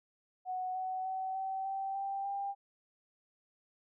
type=tone with pitch steps; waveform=sine; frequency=740 / 749 / 758.2 / 767.4 / 776.8 / 786.3 / 795.9 Hz; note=F#5 / F#5 / F#5 / G5 / G5 / G5 / G5; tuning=0 / +21 / +42 / -37 / -16 / +5 / +26 cents; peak=-34 dBFS; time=0.45-2.55 s; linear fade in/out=50 ms; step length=300 ms; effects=none

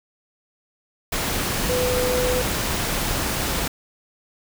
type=tone in noise; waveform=sine; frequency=500 Hz; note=B4; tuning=21 cents sharp; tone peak=-21 dBFS; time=1.69-2.42 s; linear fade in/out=5 ms; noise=pink; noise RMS=-24 dBFS; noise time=1.12-3.68 s; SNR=0 dB; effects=none

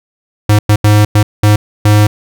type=tone bursts at uneven times; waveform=square; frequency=104.9 Hz; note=G#2; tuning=18 cents sharp; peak=-5 dBFS; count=6; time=0.49-0.59 / 0.69-0.76 / 0.84-1.05 / 1.15-1.23 / 1.43-1.56 / 1.85-2.07 s; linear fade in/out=5 ms; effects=none

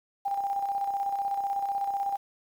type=tone with tremolo; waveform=sine; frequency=797 Hz; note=G5; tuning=28 cents sharp; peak=-25 dBFS; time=0.25-2.17 s; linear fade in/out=10 ms; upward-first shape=square; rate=16 Hz; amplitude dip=45%; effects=9-bit

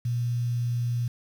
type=tone with quantisation; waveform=sine; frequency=120.3 Hz; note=B2; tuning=45 cents flat; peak=-24 dBFS; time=0.05-1.08 s; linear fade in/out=5 ms; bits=8; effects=none

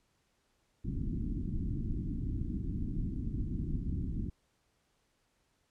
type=low-pass noise; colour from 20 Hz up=pink; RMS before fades=-35 dBFS; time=0.84-4.3 s; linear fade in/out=10 ms; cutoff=310 Hz; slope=48 dB/octave; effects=pink hiss -75 dBFS RMS until 5.7 s + low-pass 10000 Hz 12 dB/octave

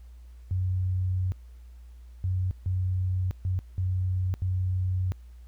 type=tone bursts at uneven times; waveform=sine; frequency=92.5 Hz; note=F#2; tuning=in tune; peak=-24 dBFS; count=6; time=0.51-1.32 / 2.24-2.51 / 2.66-3.31 / 3.45-3.59 / 3.78-4.34 / 4.42-5.12 s; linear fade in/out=0 ms; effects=added 60 Hz sine -44 dBFS peak until 5.47 s + pink hiss -67 dBFS RMS until 5.47 s

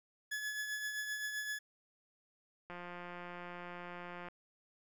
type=tone with tremolo; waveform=40% pulse; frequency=1705 Hz; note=G#6; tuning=45 cents sharp; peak=-35 dBFS; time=0.31-1.59 s; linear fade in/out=10 ms; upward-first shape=triangle; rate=7.7 Hz; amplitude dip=50%
type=click train; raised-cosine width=0.5 ms; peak=-32 dBFS; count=280; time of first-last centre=2.7-4.285 s; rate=176 Hz
effects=none

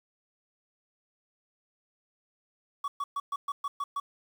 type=tone bursts; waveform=triangle; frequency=1129 Hz; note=C#6; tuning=31 cents sharp; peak=-27 dBFS; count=8; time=2.84-4 s; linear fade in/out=5 ms; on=40 ms; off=120 ms; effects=9-bit

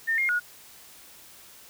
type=tone with pitch steps; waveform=sine; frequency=1816 / 2129 / 1449 Hz; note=A#6 / C7 / F#6; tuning=-46 / +30 / -37 cents; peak=-22 dBFS; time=0.07-0.4 s; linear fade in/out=20 ms; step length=110 ms; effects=white hiss -50 dBFS RMS until 1.69 s

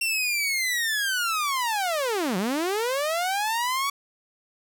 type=linear two-way sweep; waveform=sawtooth; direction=down then up; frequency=2737 to 174.61 to 1138 Hz; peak=-20 dBFS; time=0.01-3.9 s; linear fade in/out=5 ms; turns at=2.37 s; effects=none

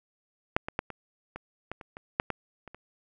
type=clicks; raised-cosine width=0.5 ms; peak=-7 / -18 / -12 / -23 / -23 / -20 / -28 / -26 / -8 / -15 / -29 / -29 dBFS; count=12; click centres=0.565 / 0.685 / 0.791 / 0.903 / 1.36 / 1.716 / 1.812 / 1.969 / 2.199 / 2.303 / 2.677 / 2.746 s; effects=none

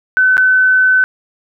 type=tone with dropouts; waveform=sine; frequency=1515 Hz; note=F#6; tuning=40 cents sharp; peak=-7 dBFS; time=0.17-1.04 s; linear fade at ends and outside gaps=0 ms; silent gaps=0.369-0.379 s; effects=none

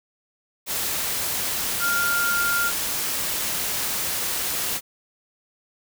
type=tone in noise; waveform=sine; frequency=1400 Hz; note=F6; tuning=4 cents sharp; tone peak=-21 dBFS; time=1.79-2.72 s; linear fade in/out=50 ms; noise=white; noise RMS=-26 dBFS; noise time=0.66-4.81 s; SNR=+2 dB; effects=none

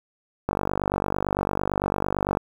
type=click train; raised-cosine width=1 ms; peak=-9 dBFS; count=93; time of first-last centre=0.49-2.371 s; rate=48.9 Hz; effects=7-bit

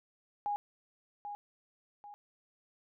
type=tone with echo; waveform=sine; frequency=822 Hz; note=G#5; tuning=18 cents flat; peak=-31 dBFS; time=0.46-0.56 s; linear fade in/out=0 ms; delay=790 ms; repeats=2; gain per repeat=-8 dB; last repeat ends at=2.14 s; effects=none

